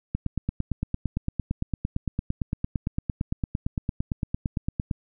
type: click train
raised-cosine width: 5 ms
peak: -13 dBFS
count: 43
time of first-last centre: 0.15-4.912 s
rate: 8.82 Hz
effects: none